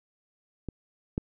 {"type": "clicks", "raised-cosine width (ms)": 3, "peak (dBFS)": [-21, -15], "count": 2, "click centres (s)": [0.687, 1.179], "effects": []}